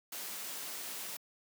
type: noise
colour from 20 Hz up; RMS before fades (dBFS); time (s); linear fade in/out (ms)
white; -42; 0.12-1.17; 5
effects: high-pass 200 Hz 12 dB/octave